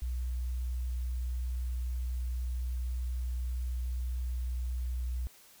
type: tone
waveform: sine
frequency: 61.7 Hz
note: B1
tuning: 1 cent flat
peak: -31 dBFS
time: 0.02-5.27 s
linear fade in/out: 0 ms
effects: white hiss -58 dBFS RMS until 5.6 s